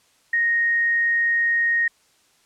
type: tone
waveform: sine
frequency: 1864.7 Hz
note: A#6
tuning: in tune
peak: -17 dBFS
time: 0.33-1.88 s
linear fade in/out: 5 ms
effects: white hiss -60 dBFS RMS until 2.45 s + low-pass 9000 Hz 12 dB/octave